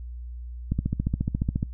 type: click train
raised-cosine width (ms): 5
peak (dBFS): -12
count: 14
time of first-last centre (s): 0.72-1.629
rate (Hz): 14.3
effects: noise-tail reverb RT60 0.1 s tail -23 dB re dry + added 60 Hz sine -34 dBFS peak until 1.73 s